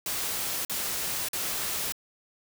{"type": "noise bursts", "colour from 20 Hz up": "white", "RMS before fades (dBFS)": -31, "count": 3, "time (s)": [0.06, 1.922], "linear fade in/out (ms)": 2, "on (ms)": 590, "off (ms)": 46, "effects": []}